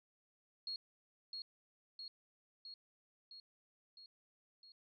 sine tone with echo, 4300 Hz, C8, 47 cents sharp, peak -40 dBFS, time 0.67-0.76 s, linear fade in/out 2 ms, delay 660 ms, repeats 6, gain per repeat -3 dB, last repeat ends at 4.72 s, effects none

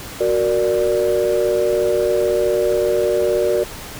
sine chord, Gb augmented, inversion none, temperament equal, 370 / 466.2 / 587.3 Hz, Gb4 / Bb4 / D5, 0 / 0 / 0 cents, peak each -18 dBFS, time 0.2-3.64 s, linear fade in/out 10 ms, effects tanh soft clip ceiling -8 dBFS + pink hiss -33 dBFS RMS until 3.99 s

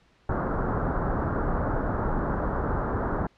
pink low-pass noise, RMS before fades -27 dBFS, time 0.29-3.27 s, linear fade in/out 5 ms, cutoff 1500 Hz, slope 48 dB/octave, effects pink hiss -62 dBFS RMS until 3.37 s + low-pass 4000 Hz 12 dB/octave

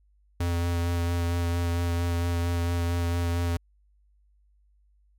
square tone with vibrato, 86 Hz, F2, 26 cents flat, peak -25 dBFS, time 0.4-3.57 s, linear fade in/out 5 ms, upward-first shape sine, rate 4.4 Hz, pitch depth 15 cents each way, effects added 50 Hz sine -60 dBFS peak until 5.18 s

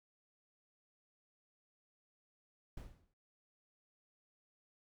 brown noise with exponential decay, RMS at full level -44 dBFS, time 2.77-3.14 s, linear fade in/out 5 ms, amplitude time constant 80 ms, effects none

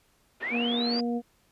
pink band-pass noise, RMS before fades -42 dBFS, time 0.4-1.01 s, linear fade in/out 10 ms, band 270 to 2900 Hz, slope 24 dB/octave
sine linear sweep, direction up, 1760 to 4919 Hz, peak -29 dBFS, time 0.42-1.01 s, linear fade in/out 10 ms
harmonic tone, 237.8 Hz, A#3, 35 cents sharp, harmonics 1 / 2 / 3, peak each -27 / -33 / -37 dBFS, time 0.5-1.22 s, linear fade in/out 50 ms
effects pink hiss -66 dBFS RMS until 1.51 s + resampled to 32000 Hz

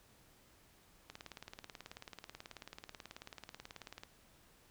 click train, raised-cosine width 0.2 ms, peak -30 dBFS, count 55, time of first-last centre 1.1-4.035 s, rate 18.4 Hz, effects pink hiss -66 dBFS RMS until 4.7 s

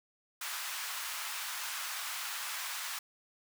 pink high-pass noise, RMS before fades -39 dBFS, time 0.41-2.99 s, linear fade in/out 5 ms, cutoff 1000 Hz, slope 24 dB/octave, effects none

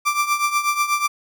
30% pulse tone with tremolo, 1177 Hz, D6, 3 cents sharp, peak -12 dBFS, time 0.05-1.08 s, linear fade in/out 20 ms, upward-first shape triangle, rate 8.2 Hz, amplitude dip 80%, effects none

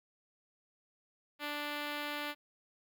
5% pulse tone with notch filter, 293.8 Hz, D4, 1 cent sharp, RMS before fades -39 dBFS, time 1.39-2.35 s, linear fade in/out 50 ms, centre 8400 Hz, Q 1.1, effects none

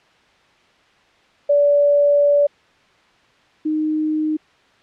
sine tone pair in turn, 577 / 309.1 Hz, D5 / D#4, -31 / -11 cents, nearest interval major seventh, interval 1080 cents, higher first, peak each -11 / -17 dBFS, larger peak first, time 1.49-2.47 / 3.65-4.37 s, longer first, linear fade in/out 10 ms, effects white hiss -54 dBFS RMS until 4.82 s + low-pass 3000 Hz 12 dB/octave

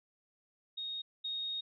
sine tone pair in turn, 3729 / 3729 Hz, A#7 / A#7, 0 / 0 cents, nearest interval unison, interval 0 cents, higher neither, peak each -37 / -35 dBFS, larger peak second, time 0.77-1.02 / 1.24-1.61 s, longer second, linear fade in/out 10 ms, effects none

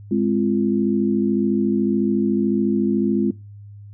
sine chord, F minor, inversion first, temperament equal with one note detuned, 207.7 / 261.6 / 343.4 Hz, Ab3 / C4 / F4, 0 / 0 / -29 cents, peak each -19 / -22 / -22 dBFS, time 0.11-3.31 s, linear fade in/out 5 ms, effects noise-tail reverb RT60 0.3 s tail -22 dB re dry + added 102 Hz sine -37 dBFS peak until 3.93 s

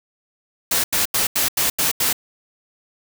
white noise bursts, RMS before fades -19 dBFS, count 7, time 0.71-2.13 s, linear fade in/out 5 ms, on 130 ms, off 85 ms, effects none

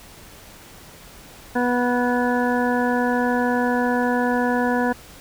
harmonic tone, 245.4 Hz, B3, 11 cents flat, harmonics 1 / 2 / 3 / 4 / 6 / 7, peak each -21 / -24 / -26 / -27 / -29 / -29 dBFS, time 1.55-4.93 s, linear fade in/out 10 ms, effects pink hiss -44 dBFS RMS until 5.2 s

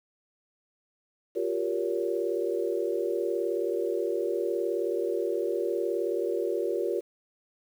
sine chord, G half-diminished seventh, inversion third, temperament just, 352.8 / 392 / 470.4 / 564.5 Hz, F4 / G4 / Bb4 / Db5, +18 / 0 / +16 / +31 cents, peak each -31 / -31 / -31 / -34 dBFS, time 1.35-7.01 s, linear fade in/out 20 ms, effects 9-bit

